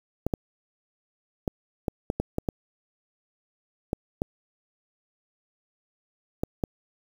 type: clicks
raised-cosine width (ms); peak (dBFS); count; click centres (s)
2; -12; 12; 0.266 / 0.338 / 1.478 / 1.882 / 2.101 / 2.2 / 2.384 / 2.488 / 3.931 / 4.219 / 6.435 / 6.638
effects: 7-bit